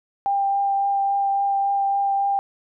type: tone with vibrato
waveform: sine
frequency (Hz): 794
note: G5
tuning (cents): +22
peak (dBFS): -18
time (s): 0.26-2.39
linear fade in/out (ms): 0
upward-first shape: triangle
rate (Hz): 3.6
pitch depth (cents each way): 12
effects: none